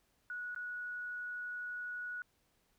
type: tone with dropouts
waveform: sine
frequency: 1464 Hz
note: F#6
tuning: 19 cents flat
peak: -39 dBFS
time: 0.3-2.22 s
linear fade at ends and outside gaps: 1 ms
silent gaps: 0.547-0.561 s
effects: pink hiss -75 dBFS RMS until 2.78 s